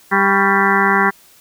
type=harmonic tone with a mistuned harmonic; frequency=197.1 Hz; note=G3; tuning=10 cents sharp; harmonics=1 / 2 / 4 / 5 / 6 / 7 / 8 / 9 / 10; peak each=-20 / -20 / -20 / -20 / -20 / -20 / -20 / -20 / -20 dBFS; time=0.11-1.11 s; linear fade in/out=20 ms; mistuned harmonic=6; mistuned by=-84 cents; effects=white hiss -48 dBFS RMS until 1.4 s